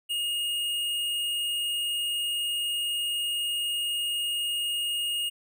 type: tone with hard clipping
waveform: triangle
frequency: 2854 Hz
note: F7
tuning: 37 cents sharp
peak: -28 dBFS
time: 0.09-5.3 s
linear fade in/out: 20 ms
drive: 16 dB
effects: none